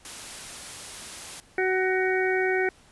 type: noise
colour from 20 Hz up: white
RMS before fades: -39 dBFS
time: 0.05-1.4 s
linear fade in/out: 0 ms
type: harmonic tone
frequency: 374.2 Hz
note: F#4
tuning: 20 cents sharp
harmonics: 1 / 2 / 4 / 5 / 6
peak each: -24 / -31 / -30 / -30 / -31 dBFS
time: 1.58-2.69 s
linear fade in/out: 2 ms
effects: pink hiss -56 dBFS RMS until 2.91 s + resampled to 24000 Hz